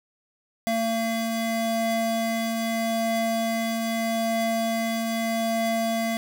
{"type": "tone pair together", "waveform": "square", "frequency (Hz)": [226.4, 680], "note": ["A3", "F5"], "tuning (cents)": [50, -46], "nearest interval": "octave + perfect fifth", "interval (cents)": 1904, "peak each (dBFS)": -27, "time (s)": [0.67, 6.17], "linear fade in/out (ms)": 0, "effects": []}